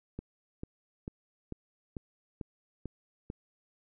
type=click train; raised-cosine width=3 ms; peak=-25 dBFS; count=8; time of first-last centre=0.19-3.301 s; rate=2.25 Hz; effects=none